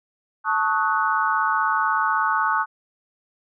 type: chord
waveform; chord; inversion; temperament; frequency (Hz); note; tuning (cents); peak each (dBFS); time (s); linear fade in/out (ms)
sine; D# half-diminished seventh; second; equal with one note detuned; 880 / 1108.7 / 1264.8 / 1480; A5 / C#6 / D#6 / F#6; 0 / 0 / +28 / 0; -24; 0.44-2.66; 50
effects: none